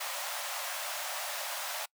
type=high-pass noise; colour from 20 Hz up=pink; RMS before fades=-37 dBFS; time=0-1.86 s; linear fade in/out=10 ms; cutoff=560 Hz; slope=96 dB/octave; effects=noise-tail reverb RT60 0.1 s tail -25 dB re dry